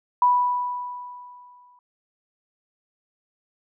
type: tone with exponential decay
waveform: sine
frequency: 985 Hz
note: B5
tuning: 5 cents flat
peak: -13 dBFS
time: 0.22-1.79 s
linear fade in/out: 2 ms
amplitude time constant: 340 ms
effects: none